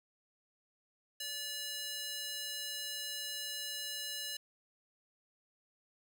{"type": "tone with high-pass filter", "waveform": "square", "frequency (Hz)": 578, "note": "D5", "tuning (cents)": -28, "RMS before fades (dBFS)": -41, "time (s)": [1.2, 4.37], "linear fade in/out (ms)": 5, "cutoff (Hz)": 3200, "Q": 1.2, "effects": []}